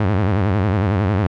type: tone with vibrato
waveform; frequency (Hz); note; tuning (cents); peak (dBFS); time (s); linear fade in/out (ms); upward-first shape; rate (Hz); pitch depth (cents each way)
sawtooth; 99.1; G2; +19; -11; 0-1.27; 5; sine; 11; 170
effects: low-pass 2000 Hz 12 dB/octave